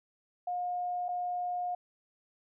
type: tone with dropouts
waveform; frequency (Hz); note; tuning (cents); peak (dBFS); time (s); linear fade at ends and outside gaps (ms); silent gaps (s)
sine; 715; F5; +41; -31; 0.47-1.75; 5; 1.084-1.088
effects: none